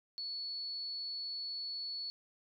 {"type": "tone", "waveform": "sine", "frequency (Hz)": 4416, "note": "C#8", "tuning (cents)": -7, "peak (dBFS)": -38, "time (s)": [0.18, 2.1], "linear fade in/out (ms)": 0, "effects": []}